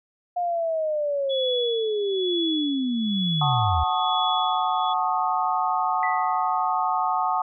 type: linear sweep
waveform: sine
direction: down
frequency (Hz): 715 to 71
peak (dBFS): -22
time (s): 0.36-3.84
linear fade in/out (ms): 10
type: tone with tremolo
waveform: sine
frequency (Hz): 3395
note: G#7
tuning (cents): +37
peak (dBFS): -25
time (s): 1.29-4.94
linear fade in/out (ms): 20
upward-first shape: sine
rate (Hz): 1.1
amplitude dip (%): 75
type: chord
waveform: sine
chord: D# half-diminished seventh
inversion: first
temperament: equal with one note detuned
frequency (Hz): 740 / 880 / 1092.2 / 1244.5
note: F#5 / A5 / C#6 / D#6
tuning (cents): 0 / 0 / -26 / 0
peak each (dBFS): -25 / -26 / -28 / -27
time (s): 3.41-7.42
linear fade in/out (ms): 5
type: tone with exponential decay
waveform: sine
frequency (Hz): 1975.5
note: B6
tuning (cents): 0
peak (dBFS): -25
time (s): 6.03-6.72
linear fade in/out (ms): 1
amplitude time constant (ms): 150
effects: none